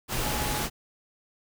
sine tone in noise, 842 Hz, G#5, 24 cents sharp, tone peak -35 dBFS, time 0.2-0.66 s, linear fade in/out 50 ms, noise pink, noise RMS -29 dBFS, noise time 0.08-0.7 s, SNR -9 dB, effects none

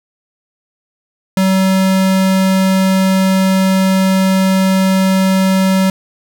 square tone, 190 Hz, F#3, 46 cents sharp, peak -10 dBFS, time 1.37-5.9 s, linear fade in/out 2 ms, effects none

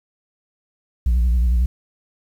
sine tone with vibrato, 60.2 Hz, B1, 44 cents flat, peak -11 dBFS, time 1.06-1.66 s, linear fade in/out 5 ms, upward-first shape sine, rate 11 Hz, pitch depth 100 cents each way, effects tanh soft clip ceiling -13 dBFS + 8-bit

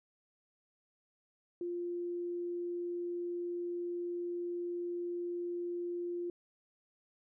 sine tone, 349.2 Hz, F4, in tune, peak -35 dBFS, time 1.61-6.3 s, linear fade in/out 2 ms, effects none

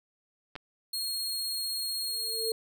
clicks, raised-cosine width 0.3 ms, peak -24 dBFS, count 2, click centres 0.555 / 0.562 s
sawtooth tone, 4271 Hz, C8, 35 cents sharp, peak -28 dBFS, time 0.93-2.52 s, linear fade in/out 5 ms
sine tone with exponential growth, 447.3 Hz, A4, 28 cents sharp, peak -27 dBFS, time 2.01-2.52 s, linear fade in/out 1 ms, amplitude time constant 110 ms
effects none

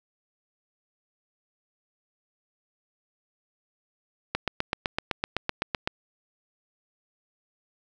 click train, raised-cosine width 0.3 ms, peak -9 dBFS, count 13, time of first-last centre 4.35-5.875 s, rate 7.87 Hz, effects none

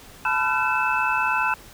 sine tone cluster, 868 / 997 / 1369 / 1510 / 2623 Hz, A5 / B5 / F6 / F#6 / E7, -24 / +16 / -35 / +35 / -9 cents, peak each -26 dBFS, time 0.25-1.54 s, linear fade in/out 2 ms, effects pink hiss -46 dBFS RMS until 1.73 s

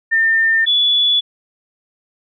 sine tone pair in turn, 1805 / 3429 Hz, A6 / A7, +44 / -45 cents, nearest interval major seventh, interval 1111 cents, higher second, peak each -11 dBFS, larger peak neither, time 0.11-0.66 / 0.66-1.21 s, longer neither, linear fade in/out 20 ms, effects none

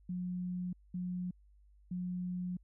sine tone bursts at uneven times, 180 Hz, F#3, 47 cents flat, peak -35 dBFS, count 3, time 0.09-0.73 / 0.94-1.31 / 1.91-2.57 s, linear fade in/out 5 ms, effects added 50 Hz sine -60 dBFS peak until 2.63 s

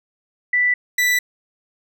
sine / 40% pulse tone pair in turn, 1975.5 / 1975.5 Hz, B6 / B6, 0 / 0 cents, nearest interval unison, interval 0 cents, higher neither, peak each -14 dBFS, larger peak neither, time 0.53-0.74 / 0.98-1.19 s, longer neither, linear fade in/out 5 ms, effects none

